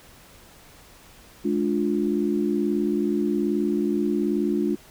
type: chord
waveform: sine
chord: D diminished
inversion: second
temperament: just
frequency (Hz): 211.4 / 293.7 / 352.4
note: Ab3 / D4 / F4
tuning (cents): +31 / 0 / +16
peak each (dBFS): -25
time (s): 1.44-4.76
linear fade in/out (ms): 20
effects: pink hiss -50 dBFS RMS until 4.9 s